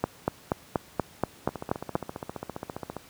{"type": "two click trains", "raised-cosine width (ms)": 1, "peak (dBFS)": [-9, -19], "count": [9, 23], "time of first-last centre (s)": [[0.04, 1.954], [1.49, 2.967]], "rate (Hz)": [4.18, 14.9], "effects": ["pink hiss -52 dBFS RMS until 3.09 s", "high-pass 80 Hz 12 dB/octave"]}